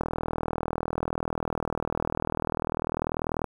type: click train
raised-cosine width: 1 ms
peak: -13 dBFS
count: 139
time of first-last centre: 0.01-3.443 s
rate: 40.2 Hz
effects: 8-bit